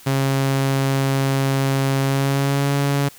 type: tone with pitch glide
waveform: sawtooth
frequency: 135.9 to 140.77 Hz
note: C#3 to C#3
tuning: -34 to +27 cents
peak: -13 dBFS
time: 0.06-3.09 s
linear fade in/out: 10 ms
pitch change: +61 cents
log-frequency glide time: 2.02-2.72 s
effects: white hiss -45 dBFS RMS until 3.18 s